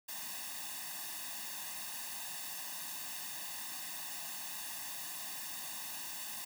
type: noise with comb filter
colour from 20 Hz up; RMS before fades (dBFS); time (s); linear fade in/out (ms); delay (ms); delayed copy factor
white; -43; 0.08-6.45; 10; 1.1; +1
effects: high-pass 200 Hz 12 dB/octave